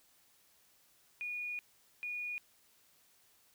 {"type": "tone bursts at uneven times", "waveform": "sine", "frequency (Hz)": 2449, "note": "D#7", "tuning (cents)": -28, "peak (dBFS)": -37, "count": 2, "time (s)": [[1.21, 1.59], [2.03, 2.38]], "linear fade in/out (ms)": 0, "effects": ["white hiss -68 dBFS RMS until 3.54 s"]}